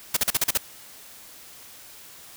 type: noise bursts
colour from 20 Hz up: white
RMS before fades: -21 dBFS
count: 7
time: 0.14-0.576 s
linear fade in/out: 5 ms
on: 28 ms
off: 40 ms
effects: white hiss -46 dBFS RMS until 2.36 s